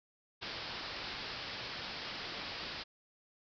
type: low-pass noise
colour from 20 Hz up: white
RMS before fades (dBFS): -43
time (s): 0.41-2.84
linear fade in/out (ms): 20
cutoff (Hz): 5200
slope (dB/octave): 96
effects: none